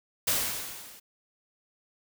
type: noise with level ramp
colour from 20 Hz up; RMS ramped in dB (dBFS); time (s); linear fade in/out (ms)
white; -24 to -51; 0.27-1; 10
effects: none